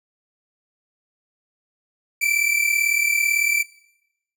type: tone pair together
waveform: 45% pulse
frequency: 2311 / 2349 Hz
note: D7 / D7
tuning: -28 / 0 cents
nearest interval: unison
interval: 28 cents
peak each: -21 dBFS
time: 2.21-3.63 s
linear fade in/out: 10 ms
effects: noise-tail reverb RT60 0.8 s tail -19 dB re dry